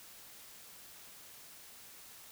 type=silence; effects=white hiss -54 dBFS RMS until 2.31 s